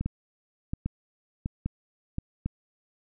two click trains, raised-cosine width 5 ms, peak -17 / -16 dBFS, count 4 / 4, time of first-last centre 0.01-2.184 / 0.06-2.46 s, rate 1.38 / 1.25 Hz, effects none

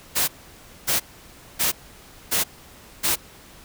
white noise bursts, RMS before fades -21 dBFS, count 5, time 0.15-3.16 s, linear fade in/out 20 ms, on 130 ms, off 590 ms, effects pink hiss -47 dBFS RMS until 3.64 s

